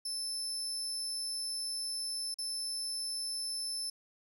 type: tone with dropouts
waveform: 30% pulse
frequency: 5274 Hz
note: E8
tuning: in tune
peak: -31 dBFS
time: 0.05-3.9 s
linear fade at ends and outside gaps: 5 ms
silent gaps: 2.343-2.385 s
effects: none